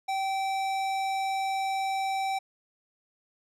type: tone with tanh clipping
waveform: sine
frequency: 774 Hz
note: G5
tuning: 22 cents flat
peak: -29 dBFS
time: 0.08-2.39 s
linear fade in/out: 10 ms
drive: 18 dB
effects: none